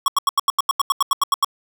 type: tone bursts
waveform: square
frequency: 1108.7 Hz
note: C#6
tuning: in tune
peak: -14 dBFS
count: 14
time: 0.06-1.446 s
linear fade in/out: 2 ms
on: 21 ms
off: 84 ms
effects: none